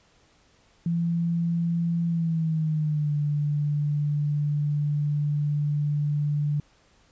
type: tone with pitch glide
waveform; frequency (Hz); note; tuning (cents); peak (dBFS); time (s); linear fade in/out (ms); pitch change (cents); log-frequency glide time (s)
sine; 169 to 147.12; E3 to D3; +43 to +3; -22; 0.86-6.6; 2; -240; 2.07-3.13
effects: pink hiss -61 dBFS RMS until 7.11 s + resampled to 16000 Hz

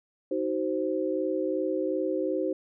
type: chord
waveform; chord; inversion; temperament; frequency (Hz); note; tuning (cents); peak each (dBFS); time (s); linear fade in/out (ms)
sine; C diminished; first; just; 314 / 376.7 / 523.3; Eb4 / Gb4 / C5; +16 / +31 / 0; -30; 0.31-2.53; 5
effects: none

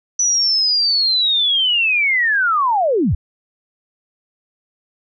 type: linear sweep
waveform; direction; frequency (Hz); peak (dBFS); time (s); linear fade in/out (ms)
sine; down; 5970 to 52; -13; 0.19-3.15; 5
effects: none

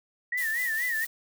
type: tone with vibrato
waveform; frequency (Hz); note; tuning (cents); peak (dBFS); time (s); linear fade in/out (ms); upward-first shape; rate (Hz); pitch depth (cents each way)
sine; 1873; A#6; +8; -26; 0.32-1.05; 5; sine; 4.2; 120
type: noise with tremolo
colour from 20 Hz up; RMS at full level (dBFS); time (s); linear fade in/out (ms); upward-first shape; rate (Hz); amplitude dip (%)
blue; -36; 0.37-1.07; 10; triangle; 4.9; 40
effects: none

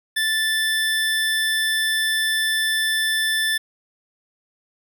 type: tone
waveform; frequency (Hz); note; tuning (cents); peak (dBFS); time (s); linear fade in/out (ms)
25% pulse; 1760; A6; 0; -15; 0.16-3.58; 10
effects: none

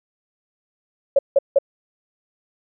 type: tone bursts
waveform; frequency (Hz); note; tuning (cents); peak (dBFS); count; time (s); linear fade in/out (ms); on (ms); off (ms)
sine; 554; C#5; -1; -10; 3; 1.16-1.587; 5; 29; 170
effects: none

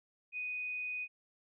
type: tone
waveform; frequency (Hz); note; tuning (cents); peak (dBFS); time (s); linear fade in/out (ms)
sine; 2489; D#7; 0; -36; 0.32-1.08; 50
effects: none

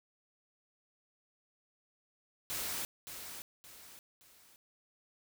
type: noise with echo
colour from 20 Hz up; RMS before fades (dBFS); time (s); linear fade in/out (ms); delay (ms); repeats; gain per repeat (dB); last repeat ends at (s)
white; -38; 2.5-2.85; 0; 570; 3; -8; 4.56
effects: none

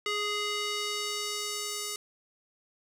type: tone with band-pass filter sweep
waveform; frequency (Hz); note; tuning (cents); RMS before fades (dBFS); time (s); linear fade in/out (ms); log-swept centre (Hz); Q
square; 415.3; G#4; 0; -33; 0.06-1.96; 2; 2700 to 7800; 0.93
effects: none

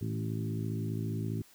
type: harmonic tone with a mistuned harmonic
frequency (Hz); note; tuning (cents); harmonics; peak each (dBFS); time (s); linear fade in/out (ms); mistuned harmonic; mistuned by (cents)
55; A1; 0; 2 / 3 / 4 / 5 / 6 / 7; -34 / -38 / -40 / -42 / -44 / -45; 0.01-1.42; 5; 3; -33
effects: white hiss -60 dBFS RMS until 1.54 s

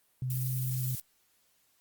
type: tone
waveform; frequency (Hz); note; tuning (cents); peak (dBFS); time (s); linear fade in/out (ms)
sine; 128.1; C3; -36; -30; 0.22-0.95; 2
type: noise with tremolo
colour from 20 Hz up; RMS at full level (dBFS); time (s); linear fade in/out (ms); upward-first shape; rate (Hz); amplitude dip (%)
violet; -37; 0.3-1; 2; sine; 19; 25
effects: white hiss -70 dBFS RMS until 1.8 s + Opus 32 kbps

